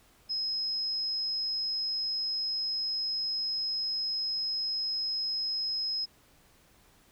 sine tone, 5120 Hz, D#8, 49 cents sharp, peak -29 dBFS, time 0.29-6.06 s, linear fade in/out 20 ms, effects pink hiss -62 dBFS RMS until 7.11 s

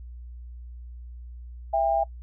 sine tone pair together, 663.5 / 800 Hz, E5 / G5, +11 / +35 cents, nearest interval minor third, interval 324 cents, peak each -23 dBFS, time 1.73-2.04 s, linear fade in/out 10 ms, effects noise-tail reverb RT60 0.1 s tail -25 dB re dry + added 60 Hz sine -38 dBFS peak until 2.22 s

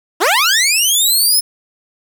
15% pulse linear sweep, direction up, 290.2 to 5274 Hz, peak -4 dBFS, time 0.2-1.41 s, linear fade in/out 20 ms, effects 7-bit

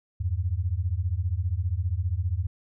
sine beating tone pair, 82 / 97 Hz, E2 / G2, -9 / -18 cents, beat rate 15 Hz, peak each -27 dBFS, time 0.2-2.47 s, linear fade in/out 10 ms, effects none

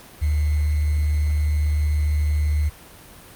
sine tone with sample-and-hold, 75 Hz, D2, 37 cents sharp, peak -17 dBFS, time 0.21-2.7 s, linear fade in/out 20 ms, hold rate 2100 Hz, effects pink hiss -44 dBFS RMS until 3.35 s + Opus 48 kbps

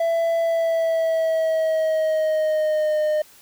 triangle tone with pitch glide, 666 to 610.7 Hz, E5 to D#5, +18 to -32 cents, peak -16 dBFS, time 0-3.22 s, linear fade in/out 5 ms, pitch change -150 cents, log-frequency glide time 0.4-2.99 s, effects white hiss -50 dBFS RMS until 3.41 s

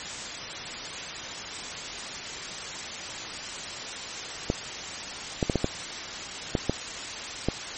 clicks, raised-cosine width 2 ms, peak -9 dBFS, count 8, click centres 4.501 / 5.428 / 5.498 / 5.557 / 5.644 / 6.552 / 6.696 / 7.486 s, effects white hiss -35 dBFS RMS until 7.77 s + MP3 32 kbps

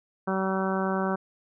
harmonic tone, 190.7 Hz, G3, 47 cents flat, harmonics 1 / 2 / 3 / 4 / 5 / 6 / 7 / 8, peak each -28 / -31 / -33 / -34 / -35 / -36 / -36 / -37 dBFS, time 0.27-1.16 s, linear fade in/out 10 ms, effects none

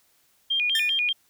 sine tone with vibrato, 2794 Hz, F7, in tune, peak -21 dBFS, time 0.5-1.13 s, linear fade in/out 10 ms, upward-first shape square, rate 5.1 Hz, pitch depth 230 cents each way
sawtooth tone with exponential decay, 1786 Hz, A6, 25 cents sharp, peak -19 dBFS, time 0.75-1.03 s, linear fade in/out 2 ms, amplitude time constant 59 ms
effects white hiss -64 dBFS RMS until 1.29 s

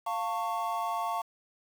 triangle chord, F augmented, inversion none, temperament equal with one note detuned, 698.5 / 896.9 / 1108.7 Hz, F5 / A5 / C#6, 0 / +33 / 0 cents, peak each -32 dBFS, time 0.06-1.22 s, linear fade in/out 10 ms, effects 8-bit

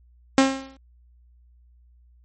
sawtooth tone with exponential decay, 268.1 Hz, C4, 42 cents sharp, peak -7 dBFS, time 0.38-0.77 s, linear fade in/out 1 ms, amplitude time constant 84 ms, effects added 60 Hz sine -52 dBFS peak until 2.24 s + MP3 32 kbps

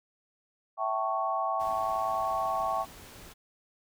sine chord, A dominant seventh, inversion second, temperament equal with one note detuned, 659.3 / 770.1 / 880 / 1108.7 Hz, E5 / G5 / A5 / C#6, 0 / -31 / 0 / 0 cents, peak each -33 / -32 / -36 / -31 dBFS, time 0.77-2.86 s, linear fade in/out 50 ms
pink noise, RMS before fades -49 dBFS, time 1.59-3.34 s, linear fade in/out 20 ms
effects none

